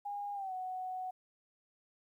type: tone with pitch glide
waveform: sine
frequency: 814 to 742.1 Hz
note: G#5 to F#5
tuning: -35 to +5 cents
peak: -37 dBFS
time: 0.05-1.11 s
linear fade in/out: 10 ms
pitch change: -160 cents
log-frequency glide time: 0.34-0.53 s
effects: 12-bit